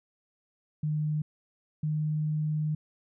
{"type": "tone pair in turn", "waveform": "sine", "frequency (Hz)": [152.1, 153.07], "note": ["D#3", "D#3"], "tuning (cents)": [-39, -28], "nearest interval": "unison", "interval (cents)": 11, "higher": "second", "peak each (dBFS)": -26, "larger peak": "neither", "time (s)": [[0.83, 1.22], [1.83, 2.75]], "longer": "second", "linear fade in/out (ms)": 5, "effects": []}